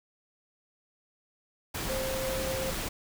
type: tone in noise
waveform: sine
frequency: 527 Hz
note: C5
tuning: 12 cents sharp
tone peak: -32 dBFS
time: 1.89-2.71 s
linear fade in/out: 10 ms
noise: pink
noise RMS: -34 dBFS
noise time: 1.74-2.89 s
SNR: -1 dB
effects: none